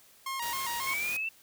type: tone with vibrato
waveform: sawtooth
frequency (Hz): 1005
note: B5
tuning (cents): +30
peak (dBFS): -29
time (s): 0.26-0.94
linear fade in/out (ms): 5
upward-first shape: square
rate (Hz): 3.7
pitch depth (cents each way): 110
type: noise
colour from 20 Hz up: white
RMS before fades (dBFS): -39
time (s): 0.42-1.17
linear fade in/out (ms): 5
type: exponential sweep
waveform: sine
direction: up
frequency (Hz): 2176 to 2700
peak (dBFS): -30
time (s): 0.87-1.29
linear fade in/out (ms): 5
effects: white hiss -59 dBFS RMS until 1.42 s